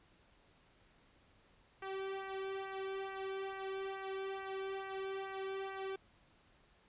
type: tone with flanger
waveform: sawtooth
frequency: 386.5 Hz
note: G4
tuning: 24 cents flat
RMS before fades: -42 dBFS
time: 1.82-5.96 s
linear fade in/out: 5 ms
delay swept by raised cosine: 0.26 to 1.56 ms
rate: 2.3 Hz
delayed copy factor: -0.7
effects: pink hiss -68 dBFS RMS until 6.88 s + resampled to 8000 Hz